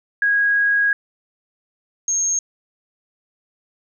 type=tone pair in turn; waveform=sine; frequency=1647 / 6482 Hz; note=G#6 / G#8; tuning=-15 / -43 cents; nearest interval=2 octaves; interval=2372 cents; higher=second; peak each=-14 / -17 dBFS; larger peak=first; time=0.22-0.93 / 2.08-2.39 s; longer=first; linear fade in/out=2 ms; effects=none